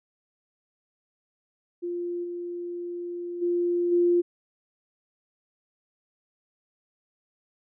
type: tone with level steps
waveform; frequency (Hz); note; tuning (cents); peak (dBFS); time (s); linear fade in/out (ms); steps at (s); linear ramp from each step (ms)
sine; 349.2; F4; 0; -28 / -31 / -22 / -18; 1.82-4.22; 20; 2.23 / 3.41 / 3.91; 20
effects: none